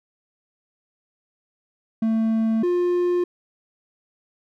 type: tone pair in turn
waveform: triangle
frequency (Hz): 223.1 / 354.1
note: A3 / F4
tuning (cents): +24 / +24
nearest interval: minor sixth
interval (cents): 800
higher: second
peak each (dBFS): -16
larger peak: neither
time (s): 2.02-2.63 / 2.63-3.24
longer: neither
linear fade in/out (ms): 5
effects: none